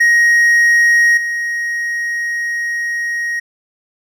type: tone with level steps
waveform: triangle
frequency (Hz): 1881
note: A#6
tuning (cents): +15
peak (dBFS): -6 / -15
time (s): 0-3.4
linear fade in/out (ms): 10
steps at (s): 1.17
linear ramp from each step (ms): 5
effects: none